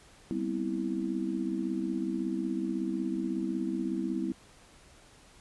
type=chord; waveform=sine; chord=C major seventh; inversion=second; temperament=just; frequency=196.22 / 245.3 / 261.6 / 327 Hz; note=G3 / B3 / C4 / E4; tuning=+2 / -12 / 0 / -14 cents; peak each=-35 / -37 / -36 / -33 dBFS; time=0.31-4.32 s; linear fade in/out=0 ms; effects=pink hiss -57 dBFS RMS until 5.4 s + resampled to 24000 Hz